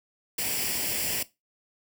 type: noise with comb filter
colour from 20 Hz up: white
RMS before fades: -29 dBFS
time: 0.38-1.23 s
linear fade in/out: 5 ms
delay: 0.39 ms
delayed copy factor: +0.65
effects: noise-tail reverb RT60 0.2 s tail -17 dB re dry + high-pass 60 Hz 12 dB/octave